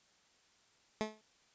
15% pulse tone with exponential decay, 215.9 Hz, A3, 33 cents flat, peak -24 dBFS, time 1.01-1.21 s, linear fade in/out 0 ms, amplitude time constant 43 ms, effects white hiss -69 dBFS RMS until 1.54 s + resampled to 16000 Hz

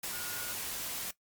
sine tone in noise, 1440 Hz, F#6, 47 cents flat, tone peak -44 dBFS, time 0.13-0.53 s, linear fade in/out 5 ms, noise white, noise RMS -38 dBFS, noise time 0.03-1.11 s, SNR -9 dB, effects noise-tail reverb RT60 0.1 s tail -17 dB re dry + Opus 48 kbps

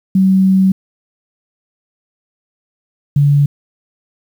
sine tone pair in turn, 190 / 143.37 Hz, F#3 / D3, +46 / -41 cents, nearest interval perfect fourth, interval 487 cents, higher first, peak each -7 dBFS, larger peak neither, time 0.15-0.72 / 3.16-3.46 s, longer first, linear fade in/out 5 ms, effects 7-bit

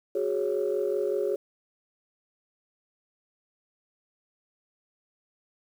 sine chord, F# suspended second, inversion none, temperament equal with one note detuned, 370 / 415.3 / 552.1 Hz, F#4 / G#4 / C#5, 0 / 0 / -7 cents, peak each -29 / -27 / -30 dBFS, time 0.15-1.36 s, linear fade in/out 5 ms, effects tanh soft clip ceiling -17 dBFS + 9-bit

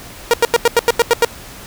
sawtooth tone bursts, 470.5 Hz, A#4, 16 cents sharp, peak -4 dBFS, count 9, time 0.31-1.248 s, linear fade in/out 0 ms, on 26 ms, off 88 ms, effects pink hiss -35 dBFS RMS until 1.66 s

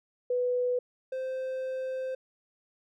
sine / triangle tone pair in turn, 495.1 / 520.4 Hz, B4 / C5, +4 / -9 cents, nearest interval minor second, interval 87 cents, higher second, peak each -25 / -29 dBFS, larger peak first, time 0.3-0.79 / 1.12-2.15 s, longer second, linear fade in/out 5 ms, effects none

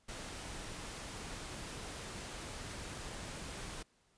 pink noise, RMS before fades -45 dBFS, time 0.08-3.83 s, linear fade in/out 10 ms, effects pink hiss -72 dBFS RMS until 4.17 s + resampled to 22050 Hz

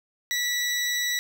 20% pulse tone, 1952 Hz, B6, 21 cents flat, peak -19 dBFS, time 0.31-1.19 s, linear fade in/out 0 ms, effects none

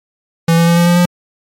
square tone with pitch steps, 166.3 / 168.23 / 170.19 / 172.16 / 174.17 / 176.19 Hz, E3 / E3 / F3 / F3 / F3 / F3, +16 / +36 / -44 / -25 / -4 / +16 cents, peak -8 dBFS, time 0.48-1.056 s, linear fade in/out 5 ms, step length 96 ms, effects MP3 64 kbps

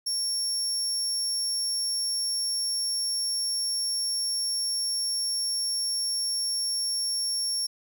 30% pulse tone, 5500 Hz, F8, 27 cents flat, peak -22 dBFS, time 0.06-7.67 s, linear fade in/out 10 ms, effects none

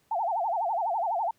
sine tone with vibrato, 784 Hz, G5, in tune, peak -25 dBFS, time 0.11-1.31 s, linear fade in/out 5 ms, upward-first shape sine, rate 12 Hz, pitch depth 270 cents each way, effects pink hiss -68 dBFS RMS until 1.38 s + high-pass 80 Hz 12 dB/octave

